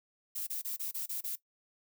violet noise bursts, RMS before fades -37 dBFS, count 7, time 0.35-1.358 s, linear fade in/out 10 ms, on 120 ms, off 28 ms, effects noise-tail reverb RT60 0.1 s tail -17 dB re dry

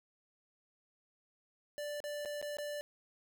square tone with dropouts, 587.3 Hz, D5, in tune, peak -39 dBFS, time 1.78-2.81 s, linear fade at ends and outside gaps 0 ms, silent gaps 2.003-2.04 / 2.25-2.257 / 2.415-2.426 / 2.57-2.585 s, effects none

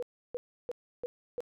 sine tone bursts, 488.3 Hz, B4, 20 cents flat, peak -32 dBFS, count 5, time 0-1.405 s, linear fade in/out 0 ms, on 25 ms, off 320 ms, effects none

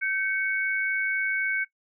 sine tone pair together, 1549 / 2224 Hz, G6 / C#7, -21 / +5 cents, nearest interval tritone, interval 626 cents, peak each -27 dBFS, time 0.01-1.65 s, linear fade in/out 20 ms, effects noise-tail reverb RT60 0.1 s tail -18 dB re dry

